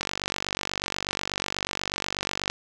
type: click train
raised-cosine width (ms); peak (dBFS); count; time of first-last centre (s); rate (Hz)
0.2; -9; 121; 0.01-2.5; 48.2
effects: none